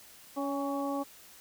harmonic tone with a mistuned harmonic, 280.5 Hz, C#4, 21 cents sharp, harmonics 1 / 2 / 3 / 4, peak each -33 / -36 / -38 / -39 dBFS, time 0.36-1.04 s, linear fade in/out 20 ms, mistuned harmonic 3, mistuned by -34 cents, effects white hiss -54 dBFS RMS until 1.4 s

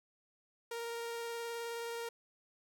sawtooth tone with vibrato, 466.2 Hz, A#4, in tune, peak -35 dBFS, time 0.71-2.09 s, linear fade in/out 5 ms, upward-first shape sine, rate 19 Hz, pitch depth 11 cents each way, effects none

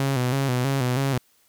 sawtooth tone with vibrato, 130.81 Hz, C3, in tune, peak -17 dBFS, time 0-1.18 s, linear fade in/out 2 ms, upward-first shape square, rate 3.1 Hz, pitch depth 79 cents each way, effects white hiss -62 dBFS RMS until 1.48 s

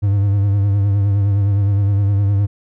triangle tone with vibrato, 100.3 Hz, G2, 40 cents sharp, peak -10 dBFS, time 0.02-2.47 s, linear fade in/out 20 ms, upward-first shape triangle, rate 9.7 Hz, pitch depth 54 cents each way, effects none

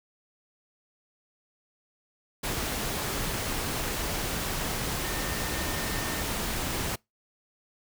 sine tone in noise, 1817 Hz, A#6, 45 cents flat, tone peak -40 dBFS, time 5.04-6.22 s, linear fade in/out 10 ms, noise pink, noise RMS -31 dBFS, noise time 2.43-6.96 s, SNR -12 dB, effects noise-tail reverb RT60 0.2 s tail -26 dB re dry

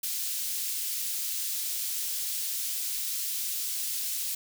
white high-pass noise, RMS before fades -32 dBFS, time 0.03-4.35 s, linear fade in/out 5 ms, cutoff 3700 Hz, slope 12 dB/octave, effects none

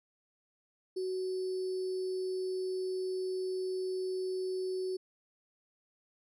sine tone with sample-and-hold, 373.1 Hz, F#4, 14 cents sharp, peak -32 dBFS, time 0.96-4.97 s, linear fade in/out 10 ms, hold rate 4900 Hz, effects low-pass 9000 Hz 12 dB/octave

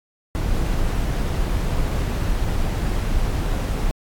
brown noise, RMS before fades -21 dBFS, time 0.35-3.91 s, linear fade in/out 0 ms, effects AAC 64 kbps

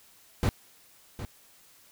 brown noise with echo, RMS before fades -24 dBFS, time 0.43-0.49 s, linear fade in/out 0 ms, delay 760 ms, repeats 1, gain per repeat -12 dB, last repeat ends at 1.25 s, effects white hiss -58 dBFS RMS until 1.91 s

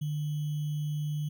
sine tone with sample-and-hold, 150 Hz, D3, 37 cents sharp, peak -29 dBFS, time 0.01-1.29 s, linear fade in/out 10 ms, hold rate 3150 Hz, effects none

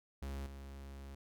45% pulse tone with level steps, 68.6 Hz, C#2, 17 cents flat, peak -40 / -47 dBFS, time 0.22-1.15 s, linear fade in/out 5 ms, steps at 0.46 s, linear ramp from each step 2 ms, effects none

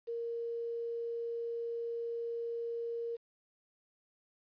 sine tone with quantisation, 466.2 Hz, A#4, in tune, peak -35 dBFS, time 0.07-3.17 s, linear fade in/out 20 ms, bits 10, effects resampled to 11025 Hz

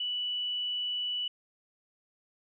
sine tone, 2960 Hz, F#7, in tune, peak -30 dBFS, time 0-1.28 s, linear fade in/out 5 ms, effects none

